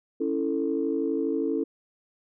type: chord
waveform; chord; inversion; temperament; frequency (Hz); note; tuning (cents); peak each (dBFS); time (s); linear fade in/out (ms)
sine; A major; first; equal with one note detuned; 277.2 / 329.6 / 443.6; C#4 / E4 / A4; 0 / 0 / +14; -28; 0.2-1.64; 10
effects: tanh soft clip ceiling -14 dBFS